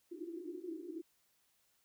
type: band-pass noise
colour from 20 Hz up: white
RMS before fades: -45 dBFS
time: 0.11-1.02 s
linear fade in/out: 20 ms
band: 310 to 360 Hz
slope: 96 dB/octave
effects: white hiss -75 dBFS RMS until 1.84 s